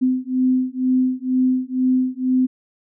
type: beating tone pair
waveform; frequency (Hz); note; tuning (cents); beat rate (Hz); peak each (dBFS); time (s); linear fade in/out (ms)
sine; 255.3 / 257.4; C4 / C4; -42 / -28; 2.1; -19; 0.01-2.47; 20
effects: none